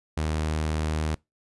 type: tone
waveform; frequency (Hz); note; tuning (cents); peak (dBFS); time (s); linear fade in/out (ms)
sawtooth; 77.7; D#2; -2; -21; 0.17-1.15; 5
effects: noise-tail reverb RT60 0.2 s tail -24 dB re dry + resampled to 24000 Hz